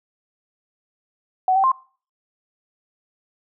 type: tone with pitch steps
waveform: sine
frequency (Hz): 748 / 773 / 1052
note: F#5 / G5 / C6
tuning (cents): +19 / -24 / +9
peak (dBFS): -14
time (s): 1.48-1.717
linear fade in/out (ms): 2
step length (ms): 79
effects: noise-tail reverb RT60 0.4 s tail -20 dB re dry